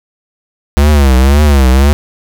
square tone with vibrato, 69.3 Hz, C#2, in tune, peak -5 dBFS, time 0.77-1.93 s, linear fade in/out 0 ms, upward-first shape triangle, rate 1.9 Hz, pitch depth 170 cents each way, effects none

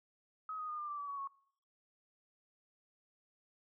sine tone with pitch steps, 1271 / 1245.6 / 1220.6 / 1196.2 / 1172.3 / 1148.8 / 1125.8 / 1103.3 Hz, D#6 / D#6 / D#6 / D6 / D6 / D6 / C#6 / C#6, +36 / +2 / -34 / +31 / -3 / -39 / +26 / -9 cents, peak -39 dBFS, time 0.49-1.274 s, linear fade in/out 2 ms, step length 98 ms, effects noise-tail reverb RT60 0.6 s tail -21 dB re dry

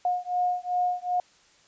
sine beating tone pair, 718 / 720.6 Hz, F5 / F#5, +48 / -46 cents, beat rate 2.6 Hz, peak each -27 dBFS, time 0.05-1.2 s, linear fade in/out 2 ms, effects white hiss -59 dBFS RMS until 1.67 s + resampled to 16000 Hz

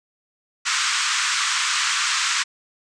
pink band-pass noise, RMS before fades -22 dBFS, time 0.65-2.44 s, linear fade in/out 20 ms, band 1100 to 8200 Hz, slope 48 dB/octave, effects resampled to 22050 Hz

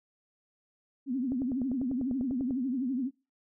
sine tone with vibrato, 257.8 Hz, C4, 26 cents flat, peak -28 dBFS, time 1.06-3.11 s, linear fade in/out 50 ms, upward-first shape triangle, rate 12 Hz, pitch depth 170 cents each way
click train, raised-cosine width 2 ms, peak -27 dBFS, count 13, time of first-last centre 1.32-2.508 s, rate 10.1 Hz
effects noise-tail reverb RT60 0.3 s tail -23 dB re dry

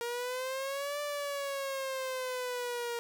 sawtooth exponential two-way sweep, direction up then down, 469.6 to 587.3 to 469.6 Hz, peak -30 dBFS, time 0.01-2.99 s, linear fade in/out 0 ms, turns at 1.01 s, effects none

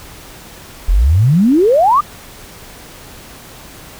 sine exponential sweep, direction up, 38.89 to 1244.5 Hz, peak -7 dBFS, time 0.88-2.01 s, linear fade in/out 10 ms, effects pink hiss -36 dBFS RMS until 3.99 s

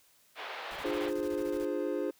pink band-pass noise, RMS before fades -41 dBFS, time 0.35-1.12 s, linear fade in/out 50 ms, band 520 to 3600 Hz, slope 24 dB/octave
pink noise bursts, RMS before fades -50 dBFS, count 13, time 0.71-1.649 s, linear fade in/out 0 ms, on 51 ms, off 23 ms
triangle chord, D half-diminished seventh, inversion none, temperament equal with one note detuned, 298.6 / 349.2 / 415.3 / 523.3 Hz, D4 / F4 / Ab4 / C5, +29 / 0 / 0 / 0 cents, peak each -34 dBFS, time 0.84-2.11 s, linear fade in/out 10 ms
effects white hiss -65 dBFS RMS until 2.19 s

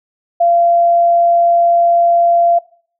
sine tone, 687 Hz, F5, 29 cents flat, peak -8 dBFS, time 0.4-2.59 s, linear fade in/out 10 ms, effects noise-tail reverb RT60 0.5 s tail -20 dB re dry

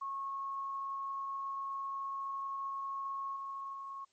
sine tone with level steps, 1094 Hz, C#6, 23 cents flat, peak -36 / -39 / -41 dBFS, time 0.01-4.05 s, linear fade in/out 10 ms, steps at 3.36 / 3.73 s, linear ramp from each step 5 ms, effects white hiss -74 dBFS RMS until 4.12 s + MP3 32 kbps

